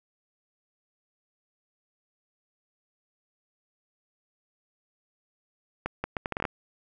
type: accelerating click train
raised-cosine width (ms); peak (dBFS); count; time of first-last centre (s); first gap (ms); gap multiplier
0.5; -14; 10; 5.86-6.452; 180; 0.71
effects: none